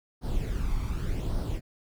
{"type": "noise with flanger", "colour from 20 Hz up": "brown", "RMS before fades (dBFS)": -29, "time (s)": [0.21, 1.61], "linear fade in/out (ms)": 50, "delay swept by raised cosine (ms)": [0.2, 0.9], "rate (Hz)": 0.86, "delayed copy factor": 0.6, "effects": []}